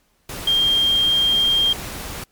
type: tone in noise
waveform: sine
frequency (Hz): 3200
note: G7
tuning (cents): +35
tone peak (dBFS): -14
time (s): 0.47-1.73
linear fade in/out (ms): 5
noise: pink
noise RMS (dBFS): -31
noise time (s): 0.29-2.24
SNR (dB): +14
effects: pink hiss -63 dBFS RMS until 2.31 s + MP3 96 kbps